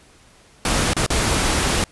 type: noise with dropouts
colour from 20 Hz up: pink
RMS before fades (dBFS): -19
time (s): 0.65-1.84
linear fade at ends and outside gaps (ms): 1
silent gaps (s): 0.934-0.966 / 1.063-1.103
effects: pink hiss -51 dBFS RMS until 1.91 s + resampled to 24000 Hz